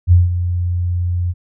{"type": "tone with ADSR envelope", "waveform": "sine", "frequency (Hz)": 88.3, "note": "F2", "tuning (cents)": 20, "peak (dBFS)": -4, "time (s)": [0.07, 1.34], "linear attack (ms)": 49, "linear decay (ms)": 170, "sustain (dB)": -11, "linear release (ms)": 38, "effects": []}